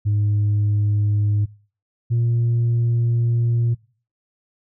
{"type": "tone pair in turn", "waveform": "sine", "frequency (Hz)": [103.83, 117.66], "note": ["G#2", "A#2"], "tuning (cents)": [0, 17], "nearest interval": "major second", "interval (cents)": 217, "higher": "second", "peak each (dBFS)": -14, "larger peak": "neither", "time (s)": [[0.05, 1.46], [2.1, 3.75]], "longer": "second", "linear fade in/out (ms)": 20, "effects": ["noise-tail reverb RT60 0.4 s tail -22 dB re dry", "tanh soft clip ceiling -14 dBFS"]}